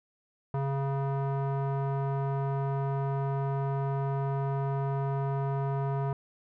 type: tone with low-pass filter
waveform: square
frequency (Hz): 137.7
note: C#3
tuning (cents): -11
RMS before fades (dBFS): -30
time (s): 0.54-6.13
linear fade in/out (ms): 2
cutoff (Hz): 1000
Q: 2
effects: none